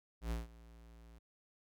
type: tone with ADSR envelope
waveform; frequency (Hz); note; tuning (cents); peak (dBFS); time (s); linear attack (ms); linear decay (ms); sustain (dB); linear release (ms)
square; 57.1; A#1; -35; -35; 0.21-1.19; 100; 160; -21; 12
effects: none